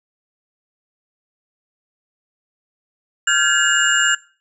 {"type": "tone cluster", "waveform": "sine", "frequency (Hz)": [1393, 1557, 1695, 2862, 7310], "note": ["F6", "G6", "G#6", "F7", "A#8"], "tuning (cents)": [-5, -12, 35, 42, -35], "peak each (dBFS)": -20, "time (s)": [3.27, 4.15], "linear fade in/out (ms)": 5, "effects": ["noise-tail reverb RT60 0.4 s tail -21 dB re dry"]}